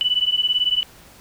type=beating tone pair; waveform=sine; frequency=2966 / 2984 Hz; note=F#7 / F#7; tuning=+4 / +14 cents; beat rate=18 Hz; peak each=-20 dBFS; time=0.01-0.83 s; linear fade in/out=0 ms; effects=pink hiss -47 dBFS RMS until 1.2 s